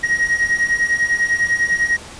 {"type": "beating tone pair", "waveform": "triangle", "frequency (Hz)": [1882, 1892], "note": ["A#6", "A#6"], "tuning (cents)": [16, 25], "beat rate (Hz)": 10, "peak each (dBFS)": [-18, -15], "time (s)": [0.03, 1.97], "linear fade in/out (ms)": 10, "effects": ["pink hiss -36 dBFS RMS until 2.19 s", "resampled to 22050 Hz"]}